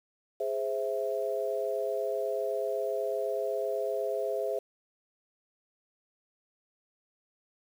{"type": "chord", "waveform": "sine", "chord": "Ab augmented", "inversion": "none", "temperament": "equal", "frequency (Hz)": [415.3, 523.3, 659.3], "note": ["Ab4", "C5", "E5"], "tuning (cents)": [0, 0, 0], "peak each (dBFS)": -33, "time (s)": [0.4, 4.59], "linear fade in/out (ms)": 5, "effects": ["9-bit"]}